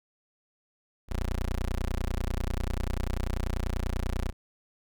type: tone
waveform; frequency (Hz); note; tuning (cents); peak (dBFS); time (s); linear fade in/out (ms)
20% pulse; 30.2; B0; -38; -23; 1.08-4.33; 50
effects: none